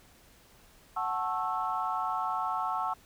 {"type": "chord", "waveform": "sine", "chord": "F# minor seventh", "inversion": "none", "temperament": "equal with one note detuned", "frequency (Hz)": [740, 880, 1094.1, 1318.5], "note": ["F#5", "A5", "C#6", "E6"], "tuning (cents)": [0, 0, -23, 0], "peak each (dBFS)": -34, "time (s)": [0.96, 2.94], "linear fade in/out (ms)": 10, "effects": ["tanh soft clip ceiling -18 dBFS", "pink hiss -59 dBFS RMS until 3.05 s"]}